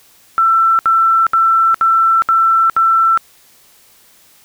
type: tone bursts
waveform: sine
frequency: 1338 Hz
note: E6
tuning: 25 cents sharp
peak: -8 dBFS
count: 6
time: 0.38-3.175 s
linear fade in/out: 0 ms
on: 410 ms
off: 67 ms
effects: white hiss -48 dBFS RMS until 4.44 s